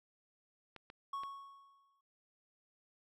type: clicks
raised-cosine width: 0.3 ms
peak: -34 dBFS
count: 3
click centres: 0.763 / 0.901 / 1.235 s
type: tone with exponential decay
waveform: triangle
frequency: 1106 Hz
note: C#6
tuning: 4 cents flat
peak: -35 dBFS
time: 1.13-2.01 s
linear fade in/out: 5 ms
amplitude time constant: 190 ms
effects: none